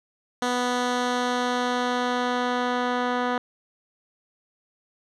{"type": "tone with low-pass filter sweep", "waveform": "10% pulse", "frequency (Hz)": 246.9, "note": "B3", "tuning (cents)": 0, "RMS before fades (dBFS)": -25, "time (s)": [0.42, 3.38], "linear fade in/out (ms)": 2, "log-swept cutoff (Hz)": [7300, 2500], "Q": 0.81, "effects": []}